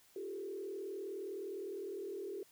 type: tone with frequency modulation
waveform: sine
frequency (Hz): 392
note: G4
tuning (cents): 0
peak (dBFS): -40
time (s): 0.16-2.43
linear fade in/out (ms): 2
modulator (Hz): 39.7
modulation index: 1.1
effects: white hiss -66 dBFS RMS until 2.51 s